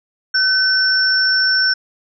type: tone pair together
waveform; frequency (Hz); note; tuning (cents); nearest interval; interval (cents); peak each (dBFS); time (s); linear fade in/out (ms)
sine; 1523 / 5427; F#6 / E8; +50 / +49; octave + minor seventh; 2199; -15; 0.34-1.74; 10
effects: none